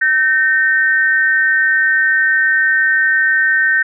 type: tone pair together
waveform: sine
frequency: 1541.4 / 1833 Hz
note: G6 / A#6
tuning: -30 / -30 cents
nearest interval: minor third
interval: 300 cents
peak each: -13 dBFS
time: 0.01-3.83 s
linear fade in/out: 10 ms
effects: none